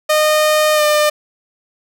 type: tone with pitch glide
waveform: sawtooth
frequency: 613 to 601.4 Hz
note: D#5 to D5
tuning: -26 to +41 cents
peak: -7 dBFS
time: 0.09-1.1 s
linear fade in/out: 10 ms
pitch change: -33 cents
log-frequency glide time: 0.74-0.82 s
effects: none

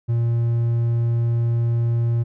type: tone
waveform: triangle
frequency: 117.2 Hz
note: A#2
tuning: 10 cents sharp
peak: -15 dBFS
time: 0.08-2.24 s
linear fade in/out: 20 ms
effects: none

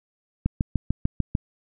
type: click train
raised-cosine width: 5 ms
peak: -9 dBFS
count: 7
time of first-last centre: 0.46-1.352 s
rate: 6.73 Hz
effects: none

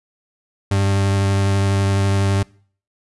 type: tone with vibrato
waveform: 40% pulse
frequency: 98.4 Hz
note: G2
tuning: 7 cents sharp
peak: -14 dBFS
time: 0.71-2.43 s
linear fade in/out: 5 ms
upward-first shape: triangle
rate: 12 Hz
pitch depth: 15 cents each way
effects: noise-tail reverb RT60 0.5 s tail -24 dB re dry + resampled to 24000 Hz

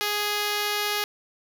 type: tone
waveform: 5% pulse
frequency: 415.3 Hz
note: G#4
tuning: in tune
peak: -13 dBFS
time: 0.01-1.04 s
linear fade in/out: 0 ms
effects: none

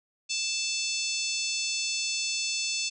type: harmonic tone with a mistuned harmonic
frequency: 880 Hz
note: A5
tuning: in tune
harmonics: 3 / 4 / 5 / 6 / 7 / 8 / 9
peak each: -33 / -37 / -34 / -35 / -36 / -38 / -40 dBFS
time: 0.29-2.9 s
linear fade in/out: 20 ms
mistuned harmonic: 7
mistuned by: +24 cents
effects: none

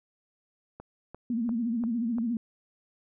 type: click train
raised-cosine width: 1 ms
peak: -28 dBFS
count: 5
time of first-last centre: 0.8-2.184 s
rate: 2.89 Hz
type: tone with vibrato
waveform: sine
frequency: 233.1 Hz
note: A#3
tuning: in tune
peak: -26 dBFS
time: 1.3-2.37 s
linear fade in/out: 2 ms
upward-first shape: sine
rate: 14 Hz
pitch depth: 100 cents each way
effects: none

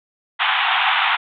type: band-pass noise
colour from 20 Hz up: pink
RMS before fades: -18 dBFS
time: 0.39-1.17 s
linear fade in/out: 20 ms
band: 740 to 3600 Hz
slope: 96 dB/octave
effects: none

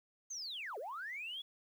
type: linear two-way sweep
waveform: sine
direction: down then up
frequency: 6510 to 392 to 3429 Hz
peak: -40 dBFS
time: 0.3-1.42 s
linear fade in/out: 10 ms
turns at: 0.78 s
effects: tanh soft clip ceiling -36 dBFS + 11-bit

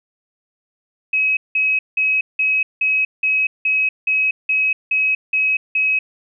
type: tone bursts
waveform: sine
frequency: 2552 Hz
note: D#7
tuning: 43 cents sharp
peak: -14 dBFS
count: 12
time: 1.13-5.99 s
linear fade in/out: 5 ms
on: 240 ms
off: 180 ms
effects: none

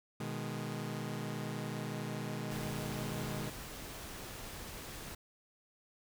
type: chord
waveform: sawtooth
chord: G# minor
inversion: first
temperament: equal with one note detuned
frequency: 123.47 / 154.31 / 207.7 Hz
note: B2 / D#3 / G#3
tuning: 0 / -14 / 0 cents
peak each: -38 dBFS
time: 0.2-3.5 s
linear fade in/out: 5 ms
type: noise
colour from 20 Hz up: pink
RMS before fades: -46 dBFS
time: 2.51-5.15 s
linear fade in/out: 5 ms
effects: none

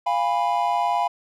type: chord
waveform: triangle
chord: F diminished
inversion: none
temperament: equal with one note detuned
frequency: 698.5 / 817.3 / 987.8 Hz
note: F5 / Ab5 / Cb6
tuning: 0 / -28 / 0 cents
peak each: -22 / -22 / -22 dBFS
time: 0.06-1.08 s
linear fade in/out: 10 ms
effects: none

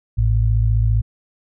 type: tone pair together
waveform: sine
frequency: 55 / 110 Hz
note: A1 / A2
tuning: 0 / 0 cents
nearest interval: octave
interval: 1200 cents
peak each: -16 dBFS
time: 0.17-1.02 s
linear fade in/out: 20 ms
effects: none

